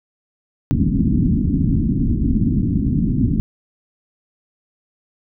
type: low-pass noise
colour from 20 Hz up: white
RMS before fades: -17 dBFS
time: 0.71-3.4 s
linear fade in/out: 0 ms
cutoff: 280 Hz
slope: 48 dB/octave
effects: none